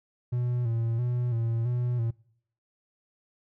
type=tone with vibrato; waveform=triangle; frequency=118.7 Hz; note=A#2; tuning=32 cents sharp; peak=-23 dBFS; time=0.32-2.11 s; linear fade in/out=10 ms; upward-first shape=square; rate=1.5 Hz; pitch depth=55 cents each way; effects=noise-tail reverb RT60 0.7 s tail -25 dB re dry